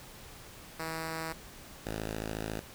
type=tone pair in turn; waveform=5% pulse; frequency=161.5 / 54 Hz; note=E3 / A1; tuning=-35 / -32 cents; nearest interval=octave + perfect fifth; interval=1897 cents; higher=first; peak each=-24 dBFS; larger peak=neither; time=0.79-1.33 / 1.85-2.6 s; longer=second; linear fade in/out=10 ms; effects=pink hiss -50 dBFS RMS until 2.74 s